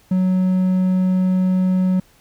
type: tone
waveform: triangle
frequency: 185.2 Hz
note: F#3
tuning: 2 cents sharp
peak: -12 dBFS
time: 0.11-2 s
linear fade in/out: 5 ms
effects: pink hiss -54 dBFS RMS until 2.2 s